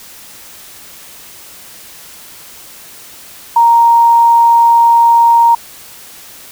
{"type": "tone", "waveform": "sine", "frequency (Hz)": 932.3, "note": "A#5", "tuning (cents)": 0, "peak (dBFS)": -4, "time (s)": [3.56, 5.55], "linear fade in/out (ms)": 5, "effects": ["white hiss -35 dBFS RMS until 6.51 s"]}